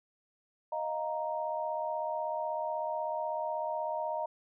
sine chord, Eb suspended second, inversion none, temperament equal, 622.3 / 698.5 / 932.3 Hz, Eb5 / F5 / Bb5, 0 / 0 / 0 cents, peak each -35 / -39 / -35 dBFS, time 0.72-4.26 s, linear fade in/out 5 ms, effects none

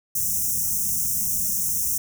white band-stop noise, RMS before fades -24 dBFS, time 0.15-1.98 s, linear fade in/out 5 ms, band 230 to 5600 Hz, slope 96 dB/octave, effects none

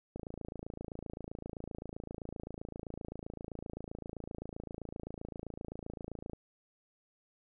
click train, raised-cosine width 2 ms, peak -28 dBFS, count 172, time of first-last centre 0.16-6.333 s, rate 27.7 Hz, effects none

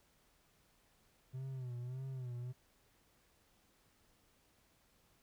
triangle tone with vibrato, 127.3 Hz, C3, 47 cents flat, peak -39 dBFS, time 1.33-2.53 s, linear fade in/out 20 ms, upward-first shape sine, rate 1.7 Hz, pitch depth 89 cents each way, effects pink hiss -72 dBFS RMS until 5.22 s

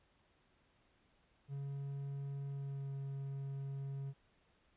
triangle tone with pitch glide, 139.3 to 137.54 Hz, C#3 to C#3, +9 to -13 cents, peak -38 dBFS, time 1.48-4.14 s, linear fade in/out 50 ms, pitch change -22 cents, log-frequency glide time 2.48-2.92 s, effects pink hiss -73 dBFS RMS until 4.76 s + resampled to 8000 Hz

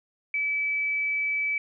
sine tone, 2300 Hz, D7, 37 cents flat, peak -24 dBFS, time 0.34-1.58 s, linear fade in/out 2 ms, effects none

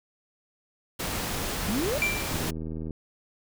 pink noise, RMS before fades -31 dBFS, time 0.99-2.51 s, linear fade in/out 10 ms
sine exponential sweep, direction up, 184 to 621 Hz, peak -26 dBFS, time 1.68-1.98 s, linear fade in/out 2 ms
triangle tone with exponential decay, 2355 Hz, D7, 4 cents sharp, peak -19 dBFS, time 2.02-2.48 s, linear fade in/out 0 ms, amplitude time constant 98 ms
click train, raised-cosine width 3 ms, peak -23 dBFS, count 48, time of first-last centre 2.32-2.907 s, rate 80 Hz
effects none

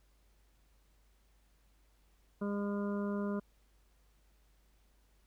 harmonic tone, 202.9 Hz, G#3, 40 cents flat, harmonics 1 / 2 / 3 / 5 / 6 / 7, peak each -34 / -40 / -44 / -48 / -50 / -51 dBFS, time 2.41-3.4 s, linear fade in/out 10 ms, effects added 50 Hz sine -66 dBFS peak until 5.26 s + pink hiss -74 dBFS RMS until 5.26 s

